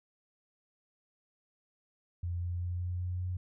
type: tone with pitch steps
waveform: sine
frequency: 87.1 / 87.81 / 88.52 / 89.24 / 89.96 / 90.69 Hz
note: F2 / F2 / F2 / F2 / F#2 / F#2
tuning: -4 / +10 / +24 / +38 / -48 / -34 cents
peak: -32 dBFS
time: 2.23-3.37 s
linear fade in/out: 5 ms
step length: 190 ms
effects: none